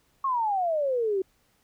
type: exponential sweep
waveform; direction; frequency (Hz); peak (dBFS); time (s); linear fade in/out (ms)
sine; down; 1108.7 to 370; -23; 0.24-1.22; 5
effects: pink hiss -67 dBFS RMS until 1.63 s